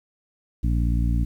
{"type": "harmonic tone", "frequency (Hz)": 58.27, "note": "A#1", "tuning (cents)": 0, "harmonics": [1, 2, 3, 4, 5], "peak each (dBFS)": [-20, -26, -30, -32, -34], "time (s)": [0.63, 1.25], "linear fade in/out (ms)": 10, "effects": ["9-bit"]}